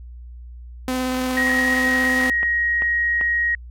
sawtooth tone with vibrato, 255.7 Hz, C4, 40 cents flat, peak -17 dBFS, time 0.88-2.3 s, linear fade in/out 0 ms, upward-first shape triangle, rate 17 Hz, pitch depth 13 cents each way
sine tone, 1887 Hz, A#6, 21 cents sharp, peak -17 dBFS, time 1.37-3.55 s, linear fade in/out 2 ms
click train, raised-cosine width 0.5 ms, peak -15 dBFS, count 4, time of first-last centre 2.04-3.212 s, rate 2.56 Hz
effects added 60 Hz sine -35 dBFS peak until 3.7 s + AAC 64 kbps

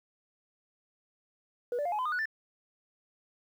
sine tone with pitch steps, 485 / 583.5 / 701.9 / 844.4 / 1015.9 / 1222.1 / 1470.2 / 1768.7 Hz, B4 / D5 / F5 / G#5 / B5 / D#6 / F#6 / A6, -31 / -11 / +9 / +29 / +49 / -31 / -11 / +9 cents, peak -27 dBFS, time 1.72-2.256 s, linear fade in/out 2 ms, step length 67 ms, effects tanh soft clip ceiling -27 dBFS + 10-bit

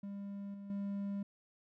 triangle tone with level steps, 200 Hz, G3, 35 cents sharp, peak -39 / -43 / -34 dBFS, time 0.03-1.23 s, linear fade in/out 5 ms, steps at 0.54 / 0.7 s, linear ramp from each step 2 ms, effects none

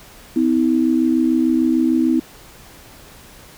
sine tone pair together, 254.1 / 320.8 Hz, B3 / E4, +49 / -47 cents, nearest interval major third, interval 404 cents, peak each -16 dBFS, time 0.36-2.2 s, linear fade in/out 5 ms, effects pink hiss -43 dBFS RMS until 3.57 s

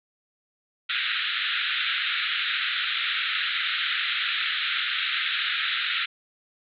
white band-pass noise, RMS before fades -27 dBFS, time 0.89-6.06 s, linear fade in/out 10 ms, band 1300 to 3900 Hz, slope 96 dB/octave, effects none

